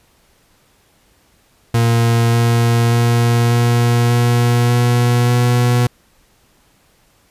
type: tone with pitch steps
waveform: 40% pulse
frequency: 116.54 / 117.42 / 118.3 / 119.2 / 120.09 / 121 / 121.91 Hz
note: A#2 / A#2 / A#2 / A#2 / B2 / B2 / B2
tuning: 0 / +13 / +26 / +39 / -48 / -35 / -22 cents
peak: -10 dBFS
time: 1.74-5.87 s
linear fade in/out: 5 ms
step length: 590 ms
effects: pink hiss -55 dBFS RMS until 7.3 s + resampled to 32000 Hz